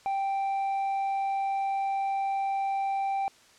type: tone with tanh clipping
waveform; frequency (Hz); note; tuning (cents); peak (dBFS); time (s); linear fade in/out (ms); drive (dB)
sine; 784; G5; 0; -27; 0.06-3.28; 0; 4
effects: white hiss -57 dBFS RMS until 3.58 s + low-pass 7000 Hz 12 dB/octave

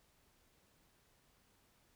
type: silence
effects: pink hiss -72 dBFS RMS until 1.95 s

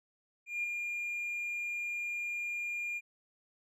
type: tone with ADSR envelope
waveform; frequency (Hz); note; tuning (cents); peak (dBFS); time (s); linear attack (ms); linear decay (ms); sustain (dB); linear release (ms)
triangle; 2410; D7; +44; -27; 0.46-3.01; 180; 4; -5; 42
effects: tanh soft clip ceiling -28 dBFS + resampled to 32000 Hz

